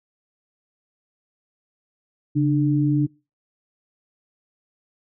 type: tone pair together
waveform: sine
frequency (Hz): 140.6 / 297.9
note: C#3 / D4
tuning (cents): +25 / +25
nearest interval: octave + minor second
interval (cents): 1300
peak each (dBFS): -19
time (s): 2.35-3.07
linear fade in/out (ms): 20
effects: noise-tail reverb RT60 0.3 s tail -25 dB re dry